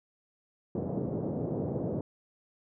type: band-pass noise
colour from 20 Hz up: pink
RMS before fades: -33 dBFS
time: 0.75-2.01 s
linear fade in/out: 2 ms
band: 110 to 580 Hz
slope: 24 dB/octave
effects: none